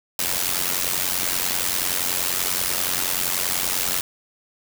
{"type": "noise with amplitude modulation", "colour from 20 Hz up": "white", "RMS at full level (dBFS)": -20, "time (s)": [0.19, 4.01], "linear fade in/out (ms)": 2, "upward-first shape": "sine", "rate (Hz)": 90.4, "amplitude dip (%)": 80, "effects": []}